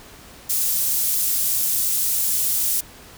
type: high-pass noise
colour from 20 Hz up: pink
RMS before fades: -21 dBFS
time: 0.49-2.81 s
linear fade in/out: 10 ms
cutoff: 10000 Hz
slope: 12 dB/octave
effects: pink hiss -44 dBFS RMS until 3.17 s